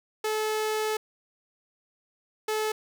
sawtooth tone pair in turn, 432 / 432 Hz, A4 / A4, -32 / -32 cents, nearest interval unison, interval 0 cents, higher neither, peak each -22 dBFS, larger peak neither, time 0.24-0.97 / 2.48-2.72 s, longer first, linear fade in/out 5 ms, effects none

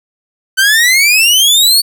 sawtooth exponential sweep, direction up, 1515 to 4515 Hz, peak -3 dBFS, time 0.57-1.82 s, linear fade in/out 20 ms, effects none

